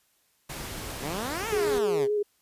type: noise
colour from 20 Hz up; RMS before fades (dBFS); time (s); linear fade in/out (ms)
pink; -37; 0.49-1.79; 10
type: exponential two-way sweep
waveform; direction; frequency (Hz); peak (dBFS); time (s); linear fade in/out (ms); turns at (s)
10% pulse; up then down; 123.47 to 466.2 to 123.47; -23; 1-2.08; 50; 1.48
type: tone with vibrato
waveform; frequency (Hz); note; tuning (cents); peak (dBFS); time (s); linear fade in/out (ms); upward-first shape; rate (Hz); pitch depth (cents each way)
sine; 415.5; G#4; +1; -23; 1.52-2.23; 10; square; 6.9; 18
effects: white hiss -68 dBFS RMS until 2.41 s + resampled to 32000 Hz